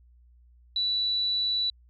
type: tone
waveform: sine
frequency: 3951 Hz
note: B7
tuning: in tune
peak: -24 dBFS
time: 0.76-1.7 s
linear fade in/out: 2 ms
effects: added 60 Hz sine -54 dBFS peak until 1.89 s